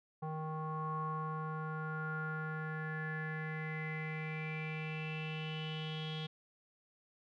square tone with low-pass filter sweep, 156.5 Hz, D#3, 10 cents sharp, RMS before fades -40 dBFS, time 0.22-6.27 s, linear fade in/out 10 ms, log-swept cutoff 930 to 3400 Hz, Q 8.8, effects none

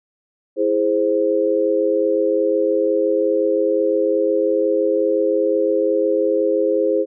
sine chord, E augmented, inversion none, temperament equal, 329.6 / 415.3 / 523.3 Hz, E4 / G#4 / B#4, 0 / 0 / 0 cents, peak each -21 / -19 / -18 dBFS, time 0.56-7.06 s, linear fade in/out 50 ms, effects none

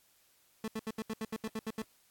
30% pulse tone bursts, 220 Hz, A3, in tune, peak -32 dBFS, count 11, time 0.64-1.819 s, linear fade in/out 2 ms, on 39 ms, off 75 ms, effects white hiss -68 dBFS RMS until 2.1 s + AAC 64 kbps

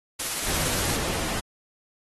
white noise with tremolo, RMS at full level -28 dBFS, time 0.19-0.97 s, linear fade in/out 10 ms, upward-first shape sine, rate 17 Hz, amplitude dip 25%
pink noise, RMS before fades -29 dBFS, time 0.45-1.41 s, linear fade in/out 20 ms
effects AAC 32 kbps

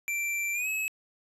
square tone with pitch glide, 2349 to 2576 Hz, D7 to E7, 0 to -41 cents, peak -29 dBFS, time 0.08-0.88 s, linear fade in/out 0 ms, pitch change +159 cents, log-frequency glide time 0.53-0.68 s, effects resampled to 32000 Hz + 11-bit

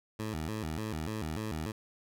15% pulse tone with vibrato, 92.5 Hz, F#2, in tune, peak -28 dBFS, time 0.19-1.72 s, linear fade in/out 5 ms, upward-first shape square, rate 3.4 Hz, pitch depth 280 cents each way, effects none

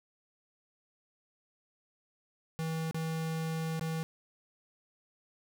square tone with dropouts, 161.3 Hz, E3, 37 cents flat, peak -33 dBFS, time 2.59-4.03 s, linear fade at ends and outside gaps 0 ms, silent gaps 2.911-2.945 / 3.795-3.811 s, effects none

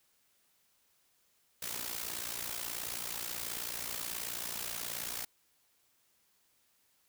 white noise with amplitude modulation, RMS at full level -36 dBFS, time 1.62-5.25 s, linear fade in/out 5 ms, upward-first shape sine, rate 58.6 Hz, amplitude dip 75%, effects white hiss -72 dBFS RMS until 7.08 s

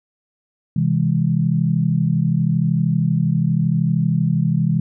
sine chord, C augmented, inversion none, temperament just, 130.81 / 163.52 / 204.4 Hz, C3 / E3 / G#3, 0 / -14 / -27 cents, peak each -20 / -17 / -22 dBFS, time 0.76-4.8 s, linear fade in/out 5 ms, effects none

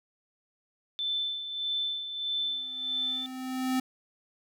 sine tone with tremolo, 3529 Hz, A7, 4 cents sharp, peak -27 dBFS, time 0.99-3.26 s, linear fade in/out 0 ms, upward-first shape sine, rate 1.6 Hz, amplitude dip 60%
square tone with exponential growth, 258.4 Hz, C4, 21 cents flat, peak -25 dBFS, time 2.37-3.8 s, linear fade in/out 5 ms, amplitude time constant 310 ms
effects none

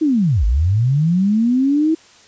sine linear two-way sweep, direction down then up, 326.1 to 49 to 326.1 Hz, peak -12 dBFS, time 0.01-1.95 s, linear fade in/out 10 ms, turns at 0.45 s, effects white hiss -47 dBFS RMS until 2.27 s + resampled to 16000 Hz

